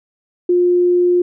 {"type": "tone", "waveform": "sine", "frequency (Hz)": 354.9, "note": "F4", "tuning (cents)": 28, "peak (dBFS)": -10, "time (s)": [0.49, 1.22], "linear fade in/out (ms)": 5, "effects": []}